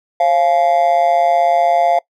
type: tone with amplitude modulation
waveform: triangle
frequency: 693 Hz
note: F5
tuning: 14 cents flat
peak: -4 dBFS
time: 0.2-1.99 s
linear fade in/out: 5 ms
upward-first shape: sine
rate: 156 Hz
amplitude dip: 90%
effects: noise-tail reverb RT60 0.1 s tail -23 dB re dry + tanh soft clip ceiling 0 dBFS